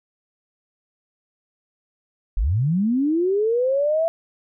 sine linear sweep, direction up, 36.2 to 670 Hz, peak -17 dBFS, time 2.37-4.08 s, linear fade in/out 0 ms, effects none

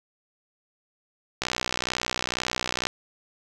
click train, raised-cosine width 0.2 ms, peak -8 dBFS, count 91, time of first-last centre 1.42-2.869 s, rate 62.1 Hz, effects none

